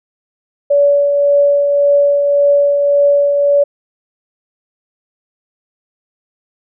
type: tone with tremolo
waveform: sine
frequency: 571 Hz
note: D5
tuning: 49 cents flat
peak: -6 dBFS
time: 0.7-3.64 s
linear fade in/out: 10 ms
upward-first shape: triangle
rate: 1.8 Hz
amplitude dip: 40%
effects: none